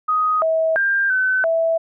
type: tone with pitch steps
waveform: sine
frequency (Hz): 1251 / 645 / 1594 / 1518 / 657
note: D#6 / E5 / G6 / F#6 / E5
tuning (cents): +9 / -38 / +28 / +44 / -6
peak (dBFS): -15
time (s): 0.08-1.78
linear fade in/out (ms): 10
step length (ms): 340
effects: none